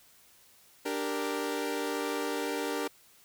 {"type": "chord", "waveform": "sawtooth", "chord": "G minor", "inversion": "second", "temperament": "equal", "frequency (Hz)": [293.7, 392, 466.2], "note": ["D4", "G4", "Bb4"], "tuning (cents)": [0, 0, 0], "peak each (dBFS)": [-31, -32, -31], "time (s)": [0.85, 2.88], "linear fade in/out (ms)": 10, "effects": ["white hiss -60 dBFS RMS until 3.24 s"]}